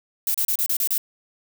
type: noise bursts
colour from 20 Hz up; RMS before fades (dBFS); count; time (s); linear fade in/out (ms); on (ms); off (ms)
violet; -22; 7; 0.27-0.98; 2; 74; 32
effects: none